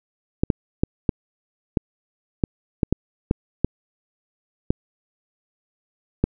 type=clicks; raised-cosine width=3 ms; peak=-4 dBFS; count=12; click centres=0.435 / 0.502 / 0.835 / 1.092 / 1.772 / 2.438 / 2.832 / 2.926 / 3.311 / 3.646 / 4.705 / 6.24 s; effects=none